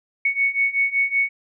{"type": "beating tone pair", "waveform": "sine", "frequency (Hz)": [2217, 2222.3], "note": ["C#7", "C#7"], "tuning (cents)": [0, 4], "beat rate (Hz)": 5.3, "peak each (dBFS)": [-22, -20], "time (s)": [0.25, 1.29], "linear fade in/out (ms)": 5, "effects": []}